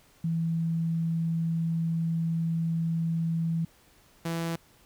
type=tone pair in turn; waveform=sine / sawtooth; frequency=164.81 / 166.44 Hz; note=E3 / E3; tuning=0 / +17 cents; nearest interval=unison; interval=17 cents; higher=second; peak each=-25 dBFS; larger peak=neither; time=0.24-3.65 / 4.25-4.56 s; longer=first; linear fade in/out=5 ms; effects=pink hiss -60 dBFS RMS until 4.85 s